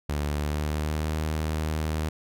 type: tone with pitch glide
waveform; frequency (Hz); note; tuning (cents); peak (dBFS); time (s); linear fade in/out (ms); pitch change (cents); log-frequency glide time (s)
sawtooth; 73.42 to 77.79; D2 to D#2; 0 to 0; -22; 0.09-2.09; 5; +100; 0.27-1.14
effects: none